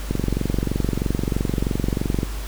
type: click train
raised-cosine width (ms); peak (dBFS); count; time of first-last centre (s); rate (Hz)
3; -8; 50; 0.11-2.231; 23.1
effects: added 50 Hz sine -27 dBFS peak until 2.47 s + pink hiss -37 dBFS RMS until 2.47 s